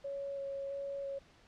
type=tone with vibrato; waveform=sine; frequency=554.4 Hz; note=C#5; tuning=in tune; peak=-37 dBFS; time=0.04-1.19 s; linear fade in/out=10 ms; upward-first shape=square; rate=1.5 Hz; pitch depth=9 cents each way; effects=pink hiss -63 dBFS RMS until 1.47 s + low-pass 5000 Hz 12 dB/octave